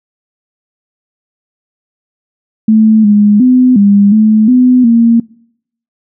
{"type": "tone with pitch steps", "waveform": "sine", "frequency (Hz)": [218.6, 207.1, 253, 201.7, 216.4, 251.4, 231.6], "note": ["A3", "G#3", "B3", "G3", "A3", "B3", "A#3"], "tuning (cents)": [-11, -5, 42, 50, -29, 31, -11], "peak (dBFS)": -3, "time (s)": [2.68, 5.2], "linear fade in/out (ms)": 5, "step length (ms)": 360, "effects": ["noise-tail reverb RT60 0.7 s tail -25 dB re dry"]}